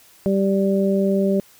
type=harmonic tone; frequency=195.4 Hz; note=G3; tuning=5 cents flat; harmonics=1 / 2 / 3; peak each=-18 / -21 / -23 dBFS; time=0.26-1.4 s; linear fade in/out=0 ms; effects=white hiss -51 dBFS RMS until 1.59 s